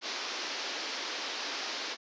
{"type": "band-pass noise", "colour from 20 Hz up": "white", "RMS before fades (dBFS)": -37, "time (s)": [0.01, 1.97], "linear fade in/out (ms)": 50, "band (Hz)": [250, 5700], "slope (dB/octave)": 48, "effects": ["resampled to 16000 Hz"]}